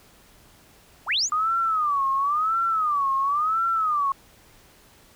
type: linear sweep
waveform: sine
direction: up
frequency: 523.3 to 7400 Hz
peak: -20 dBFS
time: 1.06-1.3 s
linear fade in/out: 50 ms
type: tone with vibrato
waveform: sine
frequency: 1210 Hz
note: D#6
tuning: 49 cents flat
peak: -20 dBFS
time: 1.32-4.12 s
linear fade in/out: 2 ms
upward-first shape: sine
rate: 0.96 Hz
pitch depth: 200 cents each way
effects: pink hiss -54 dBFS RMS until 5.15 s